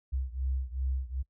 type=beating tone pair; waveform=sine; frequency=64.6 / 67.2 Hz; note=C2 / C2; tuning=-21 / +47 cents; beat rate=2.6 Hz; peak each=-31 / -33 dBFS; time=0.12-1.23 s; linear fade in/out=20 ms; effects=noise-tail reverb RT60 0.1 s tail -22 dB re dry + tanh soft clip ceiling -22 dBFS